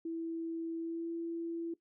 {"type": "tone with pitch glide", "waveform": "sine", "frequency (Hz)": [329.6, 334.6], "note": ["E4", "E4"], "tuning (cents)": [0, 26], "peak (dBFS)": -35, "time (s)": [0.05, 1.74], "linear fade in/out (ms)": 5, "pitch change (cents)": 26, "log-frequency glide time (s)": [0.78, 1.1], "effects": ["noise-tail reverb RT60 0.1 s tail -17 dB re dry"]}